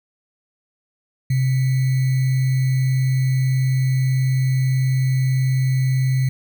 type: tone with sample-and-hold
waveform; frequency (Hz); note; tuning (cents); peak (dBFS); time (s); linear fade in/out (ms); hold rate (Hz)
sine; 130.81; C3; 0; -15; 1.3-6.29; 5; 2100
effects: none